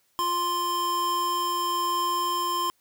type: tone pair together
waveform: square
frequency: 349.2 / 1046.5 Hz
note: F4 / C6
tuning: 0 / 0 cents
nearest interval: octave + perfect fifth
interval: 1900 cents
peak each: -36 / -25 dBFS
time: 0.19-2.7 s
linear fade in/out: 0 ms
effects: white hiss -68 dBFS RMS until 2.8 s